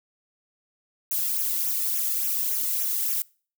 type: noise with flanger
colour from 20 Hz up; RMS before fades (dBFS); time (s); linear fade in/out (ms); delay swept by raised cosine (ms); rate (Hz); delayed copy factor
violet; -26; 1.11-3.22; 2; 0.22 to 1.32; 3.5; -0.75
effects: noise-tail reverb RT60 0.4 s tail -24 dB re dry